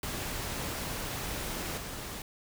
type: noise with level steps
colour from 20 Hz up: pink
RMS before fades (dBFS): -36 / -40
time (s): 0.03-2.22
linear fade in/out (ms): 2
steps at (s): 1.77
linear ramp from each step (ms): 10
effects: none